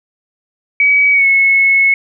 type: tone with pitch glide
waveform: sine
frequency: 2273 to 2191 Hz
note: C#7 to C#7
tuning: +43 to -21 cents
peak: -7 dBFS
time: 0.8-1.94 s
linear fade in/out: 2 ms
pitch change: -64 cents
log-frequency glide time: 1.12-1.26 s
effects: none